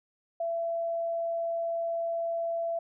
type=tone; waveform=sine; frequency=671 Hz; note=E5; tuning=31 cents sharp; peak=-28 dBFS; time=0.4-2.79 s; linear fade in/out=5 ms; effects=none